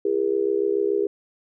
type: tone with amplitude modulation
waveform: sine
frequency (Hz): 405.2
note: G#4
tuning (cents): -43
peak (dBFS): -15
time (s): 0.05-1.07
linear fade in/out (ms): 5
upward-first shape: sine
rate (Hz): 67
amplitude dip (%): 95
effects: none